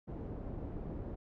pink low-pass noise, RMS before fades -42 dBFS, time 0.07-1.16 s, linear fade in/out 20 ms, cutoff 460 Hz, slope 12 dB/octave, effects none

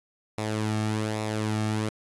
sawtooth tone with flanger, 108 Hz, A2, 32 cents flat, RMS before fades -28 dBFS, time 0.38-1.89 s, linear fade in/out 0 ms, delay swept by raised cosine 0.64 to 2.04 ms, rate 1.2 Hz, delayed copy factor -0.55, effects resampled to 24000 Hz + 8-bit

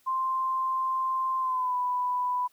sine tone with pitch glide, 1046.5 to 992.3 Hz, C6 to B5, 0 to +8 cents, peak -25 dBFS, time 0.06-2.48 s, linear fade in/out 20 ms, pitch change -92 cents, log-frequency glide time 1.39-1.76 s, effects white hiss -65 dBFS RMS until 2.52 s

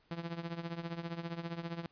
sawtooth tone with tremolo, 168.5 Hz, E3, 38 cents sharp, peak -31 dBFS, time 0.11-1.86 s, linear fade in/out 0 ms, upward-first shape triangle, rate 15 Hz, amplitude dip 85%, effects pink hiss -70 dBFS RMS until 1.91 s + resampled to 11025 Hz

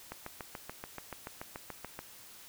click train, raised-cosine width 0.5 ms, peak -25 dBFS, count 14, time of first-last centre 0.12-1.991 s, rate 6.95 Hz, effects white hiss -53 dBFS RMS until 2.48 s

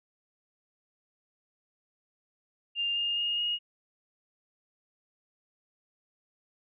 sine tone with pitch steps, 2801 / 2824 / 2847 / 2870 Hz, F7 / F7 / F7 / F7, +4 / +19 / +33 / +47 cents, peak -27 dBFS, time 2.75-3.59 s, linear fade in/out 50 ms, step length 210 ms, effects none

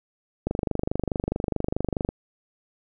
click train, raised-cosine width 2 ms, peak -11 dBFS, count 41, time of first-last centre 0.47-2.089 s, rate 24.7 Hz, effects none

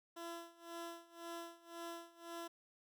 15% pulse tone with tremolo, 338 Hz, E4, 43 cents sharp, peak -38 dBFS, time 0.16-2.48 s, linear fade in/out 10 ms, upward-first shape sine, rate 1.9 Hz, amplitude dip 90%, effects none

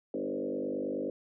sine tone with frequency modulation, 393.8 Hz, G4, 8 cents sharp, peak -31 dBFS, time 0.14-1.1 s, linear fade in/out 2 ms, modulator 49.4 Hz, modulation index 3.2, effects none

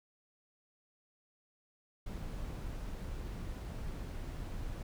brown noise, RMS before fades -41 dBFS, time 2.06-4.83 s, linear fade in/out 5 ms, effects none

